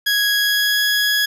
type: tone with pitch glide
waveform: 20% pulse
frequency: 1661.2 to 1671.8 Hz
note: G#6 to G#6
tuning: 0 to +11 cents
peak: -10 dBFS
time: 0.06-1.26 s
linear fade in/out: 10 ms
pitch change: +11 cents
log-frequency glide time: 0.38-0.83 s
effects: none